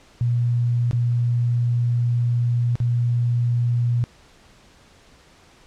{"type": "tone with dropouts", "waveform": "sine", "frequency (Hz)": 120, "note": "B2", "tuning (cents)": -49, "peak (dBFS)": -17, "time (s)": [0.21, 4.04], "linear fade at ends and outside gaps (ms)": 0, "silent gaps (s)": [[0.911, 0.931], [2.755, 2.802]], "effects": ["pink hiss -52 dBFS RMS until 5.66 s", "low-pass 7000 Hz 12 dB/octave"]}